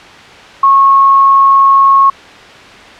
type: tone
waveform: sine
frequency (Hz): 1094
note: C#6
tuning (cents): -23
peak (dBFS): -3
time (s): 0.63-2.1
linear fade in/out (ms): 5
effects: white hiss -33 dBFS RMS until 2.99 s + low-pass 3000 Hz 12 dB/octave